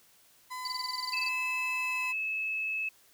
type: tone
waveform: 35% pulse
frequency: 1011 Hz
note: B5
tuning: 40 cents sharp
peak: -35 dBFS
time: 0.5-2.13 s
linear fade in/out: 20 ms
type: tone bursts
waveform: sine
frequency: 4613 Hz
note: D8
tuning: 32 cents flat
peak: -32 dBFS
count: 14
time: 0.65-1.286 s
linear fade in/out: 2 ms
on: 25 ms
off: 22 ms
type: tone with pitch glide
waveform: sine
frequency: 2615 to 2597 Hz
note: E7 to E7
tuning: -15 to -26 cents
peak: -30 dBFS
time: 1.13-2.89 s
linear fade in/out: 5 ms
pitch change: -11 cents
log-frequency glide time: 1.8-2.07 s
effects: white hiss -62 dBFS RMS until 3.13 s